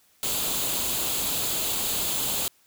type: noise with comb filter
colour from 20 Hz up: white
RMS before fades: -27 dBFS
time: 0.23-2.48 s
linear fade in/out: 0 ms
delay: 0.27 ms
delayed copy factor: +0.55
effects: white hiss -62 dBFS RMS until 2.66 s